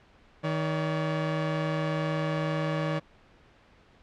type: tone pair together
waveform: sawtooth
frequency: 157.3 / 569.4 Hz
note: D#3 / C#5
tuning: +19 / +46 cents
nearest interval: octave + minor seventh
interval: 2227 cents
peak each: -24 / -28 dBFS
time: 0.43-3 s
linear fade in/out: 20 ms
effects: pink hiss -58 dBFS RMS until 4.02 s + low-pass 3000 Hz 12 dB/octave